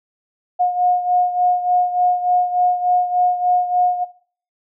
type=beating tone pair; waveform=sine; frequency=719 / 722.4 Hz; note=F#5 / F#5; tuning=-50 / -42 cents; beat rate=3.4 Hz; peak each=-16 / -20 dBFS; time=0.59-4.05 s; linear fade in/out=20 ms; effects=noise-tail reverb RT60 0.5 s tail -17 dB re dry